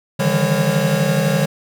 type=tone cluster; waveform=square; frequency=143 / 155.2 / 167.1 / 200.3 / 547 Hz; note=D3 / D#3 / E3 / G3 / C#5; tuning=-46 / -4 / +24 / +38 / -23 cents; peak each=-22 dBFS; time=0.19-1.46 s; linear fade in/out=10 ms; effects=none